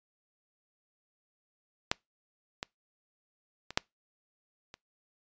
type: clicks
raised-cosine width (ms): 0.2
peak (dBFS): -8 / -17 / -23 / -7 / -28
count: 5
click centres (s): 1.915 / 2.629 / 3.706 / 3.775 / 4.741
effects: noise-tail reverb RT60 0.2 s tail -26 dB re dry + resampled to 16000 Hz